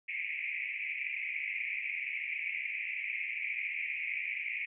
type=band-pass noise; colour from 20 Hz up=pink; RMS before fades=-37 dBFS; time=0.08-4.66 s; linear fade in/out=10 ms; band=2100 to 2500 Hz; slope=96 dB/octave; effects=none

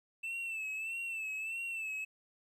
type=tone with vibrato; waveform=triangle; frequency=2652 Hz; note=E7; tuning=10 cents sharp; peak=-35 dBFS; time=0.23-2.05 s; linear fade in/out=10 ms; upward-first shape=sine; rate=1.6 Hz; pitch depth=60 cents each way; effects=12-bit

